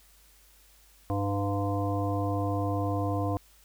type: harmonic tone with a mistuned harmonic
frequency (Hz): 100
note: G2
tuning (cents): +35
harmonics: 1 / 3 / 5 / 7 / 9 / 10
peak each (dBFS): -29 / -32 / -35 / -34 / -45 / -38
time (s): 1.1-3.37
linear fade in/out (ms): 0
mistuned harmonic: 10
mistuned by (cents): +59
effects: added 50 Hz sine -60 dBFS peak until 3.64 s + white hiss -60 dBFS RMS until 3.64 s